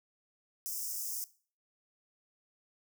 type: high-pass noise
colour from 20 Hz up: white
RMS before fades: -38 dBFS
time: 0.66-1.24 s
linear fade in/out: 0 ms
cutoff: 5100 Hz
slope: 96 dB/octave
effects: noise-tail reverb RT60 0.4 s tail -18 dB re dry